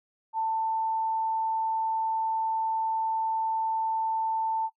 sine tone, 890 Hz, A5, 20 cents sharp, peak -25 dBFS, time 0.33-4.7 s, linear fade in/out 50 ms, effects noise-tail reverb RT60 0.1 s tail -19 dB re dry

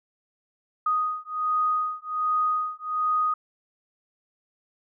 sine beating tone pair, 1244 / 1245.3 Hz, D#6 / D#6, -1 / +1 cents, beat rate 1.3 Hz, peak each -26 dBFS, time 0.86-3.34 s, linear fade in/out 5 ms, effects none

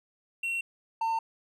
triangle tone pair in turn, 2728 / 903 Hz, F7 / A5, -41 / +45 cents, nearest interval octave + perfect fifth, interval 1914 cents, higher first, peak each -27 / -24 dBFS, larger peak second, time 0.43-0.61 / 1.01-1.19 s, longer neither, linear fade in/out 5 ms, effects resampled to 32000 Hz

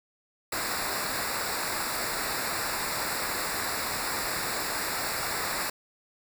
pink noise with comb filter, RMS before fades -31 dBFS, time 0.52-5.7 s, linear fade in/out 5 ms, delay 0.32 ms, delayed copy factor -0.85, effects none

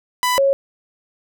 sawtooth / sine tone pair in turn, 995 / 549.5 Hz, B5 / C#5, +13 / -15 cents, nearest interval minor seventh, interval 1028 cents, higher first, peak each -12 dBFS, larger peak neither, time 0.23-0.38 / 0.38-0.53 s, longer neither, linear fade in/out 0 ms, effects none

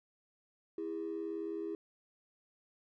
triangle ring-modulated tone, 367.6 Hz, F#4, 11 cents flat, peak -30 dBFS, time 0.78-1.75 s, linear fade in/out 2 ms, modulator 39.5 Hz, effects tanh soft clip ceiling -32 dBFS

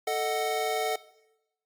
square chord, D# diminished, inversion second, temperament equal, 440 / 622.3 / 740 Hz, A4 / D#5 / F#5, 0 / 0 / 0 cents, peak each -31 / -34 / -30 dBFS, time 0.07-0.96 s, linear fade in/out 5 ms, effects noise-tail reverb RT60 0.9 s tail -19 dB re dry + MP3 96 kbps

